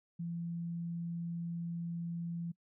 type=tone; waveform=sine; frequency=169.7 Hz; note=F3; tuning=49 cents flat; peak=-36 dBFS; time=0.19-2.52 s; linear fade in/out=10 ms; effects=noise-tail reverb RT60 0.1 s tail -24 dB re dry